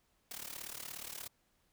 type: noise with amplitude modulation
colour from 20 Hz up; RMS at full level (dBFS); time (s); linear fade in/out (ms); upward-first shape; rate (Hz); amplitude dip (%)
white; -42; 0.31-1.28; 2; sine; 36.9; 85
effects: pink hiss -75 dBFS RMS until 1.72 s